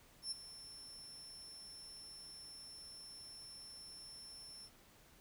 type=tone with ADSR envelope; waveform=35% pulse; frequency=5370 Hz; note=E8; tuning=31 cents sharp; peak=-35 dBFS; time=0.22-4.7 s; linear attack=95 ms; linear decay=15 ms; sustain=-14 dB; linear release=54 ms; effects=pink hiss -65 dBFS RMS until 5.2 s